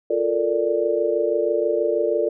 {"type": "chord", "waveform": "sine", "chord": "Bb major seventh", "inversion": "second", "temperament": "equal", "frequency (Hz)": [349.2, 440, 466.2, 587.3], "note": ["F4", "A4", "Bb4", "D5"], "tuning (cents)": [0, 0, 0, 0], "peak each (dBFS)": [-25, -23, -24, -23], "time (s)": [0.1, 2.29], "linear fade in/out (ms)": 5, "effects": []}